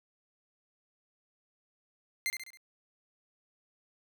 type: tone with echo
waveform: sawtooth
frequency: 2089 Hz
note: C7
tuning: 3 cents flat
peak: -26 dBFS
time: 2.26-2.3 s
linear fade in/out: 0 ms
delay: 68 ms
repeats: 4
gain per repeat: -6 dB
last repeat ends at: 2.572 s
effects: none